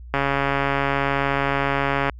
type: click train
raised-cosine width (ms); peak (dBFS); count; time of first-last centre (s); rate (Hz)
0.5; -6; 273; 0.14-2.097; 139
effects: added 60 Hz sine -36 dBFS peak until 2.19 s